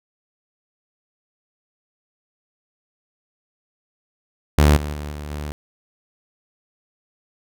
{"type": "tone with level steps", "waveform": "sawtooth", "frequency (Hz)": 74, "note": "D2", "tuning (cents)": 14, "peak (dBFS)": [-7, -21, -24, -26, -23], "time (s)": [4.58, 5.52], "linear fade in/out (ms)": 0, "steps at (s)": [4.76, 4.93, 5.11, 5.3], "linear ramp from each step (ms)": 10, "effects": []}